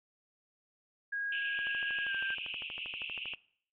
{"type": "tone with pitch glide", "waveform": "sine", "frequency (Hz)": [1639, 1580.4], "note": ["G#6", "G6"], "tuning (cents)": [-23, 14], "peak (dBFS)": -33, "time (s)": [1.12, 2.35], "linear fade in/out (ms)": 10, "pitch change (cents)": -63, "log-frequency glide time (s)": [2.05, 2.13]}
{"type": "band-pass noise", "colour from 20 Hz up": "white", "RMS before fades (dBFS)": -41, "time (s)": [1.32, 3.35], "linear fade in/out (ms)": 5, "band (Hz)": [2500, 3000], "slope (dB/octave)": 96}
{"type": "click train", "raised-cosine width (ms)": 0.5, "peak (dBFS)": -32, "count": 23, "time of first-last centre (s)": [1.59, 3.336], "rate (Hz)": 12.6}
{"effects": ["noise-tail reverb RT60 0.6 s tail -22 dB re dry"]}